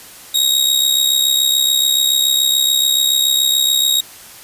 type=tone with amplitude modulation; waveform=sawtooth; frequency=3773 Hz; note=A#7; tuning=20 cents sharp; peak=-6 dBFS; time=0.34-4.01 s; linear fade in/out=10 ms; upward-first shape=sine; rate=67 Hz; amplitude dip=65%; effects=white hiss -38 dBFS RMS until 4.43 s + resampled to 32000 Hz